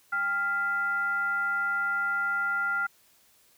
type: tone with frequency modulation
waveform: sine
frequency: 1396.9 Hz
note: F6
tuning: in tune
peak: -25 dBFS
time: 0.12-2.87 s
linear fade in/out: 10 ms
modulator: 600 Hz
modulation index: 0.42
effects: white hiss -62 dBFS RMS until 3.57 s